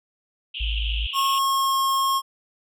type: band-pass noise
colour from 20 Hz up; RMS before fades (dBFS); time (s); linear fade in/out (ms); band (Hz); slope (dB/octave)
pink; -31; 0.54-1.39; 10; 2700 to 3300; 96
type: tone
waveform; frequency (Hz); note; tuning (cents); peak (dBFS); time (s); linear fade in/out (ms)
sine; 54.4; A1; -19; -23; 0.6-1.07; 10
type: tone with pitch glide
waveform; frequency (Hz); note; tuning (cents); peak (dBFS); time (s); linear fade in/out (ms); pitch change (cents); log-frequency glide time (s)
square; 1089 to 1080.2; C#6 to C#6; -31 to -45; -20; 1.13-2.22; 50; -14; 1.3-1.76
effects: none